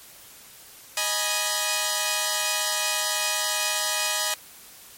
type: chord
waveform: 5% pulse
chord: G# minor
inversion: second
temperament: equal with one note detuned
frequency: 622.3 / 830.6 / 975.3 Hz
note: D#5 / G#5 / B5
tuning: 0 / 0 / -22 cents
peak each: -16 dBFS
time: 0.97-4.34 s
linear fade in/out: 2 ms
effects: white hiss -47 dBFS RMS until 4.97 s + MP3 64 kbps